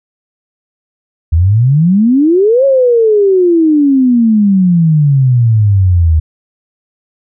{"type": "exponential two-way sweep", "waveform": "sine", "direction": "up then down", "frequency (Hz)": [76.8, 555, 76.8], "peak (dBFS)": -5, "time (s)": [1.32, 6.2], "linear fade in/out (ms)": 10, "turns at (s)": 2.65, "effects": []}